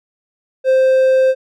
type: tone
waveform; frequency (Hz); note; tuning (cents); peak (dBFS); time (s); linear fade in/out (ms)
triangle; 523.3; C5; 0; -7; 0.64-1.35; 50
effects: none